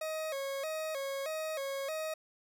40% pulse tone with vibrato, 587.3 Hz, D5, in tune, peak -34 dBFS, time 0.01-2.14 s, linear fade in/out 5 ms, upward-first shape square, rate 1.6 Hz, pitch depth 120 cents each way, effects none

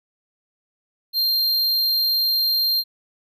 square tone, 4186 Hz, C8, in tune, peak -18 dBFS, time 1.13-2.84 s, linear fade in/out 50 ms, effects none

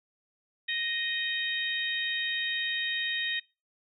harmonic tone, 622.3 Hz, D#5, in tune, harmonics 3 / 4 / 5 / 6, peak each -32 / -37 / -37 / -33 dBFS, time 0.68-3.4 s, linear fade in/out 10 ms, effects noise-tail reverb RT60 0.3 s tail -25 dB re dry

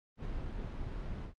brown noise with ADSR envelope, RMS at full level -37 dBFS, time 0.17-1.34 s, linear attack 77 ms, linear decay 20 ms, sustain -2 dB, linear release 100 ms, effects low-pass 4000 Hz 12 dB/octave + Opus 32 kbps

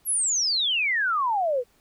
sine exponential sweep, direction down, 11840 to 466.2 Hz, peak -21 dBFS, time 0.05-1.64 s, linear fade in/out 50 ms, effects pink hiss -63 dBFS RMS until 1.8 s

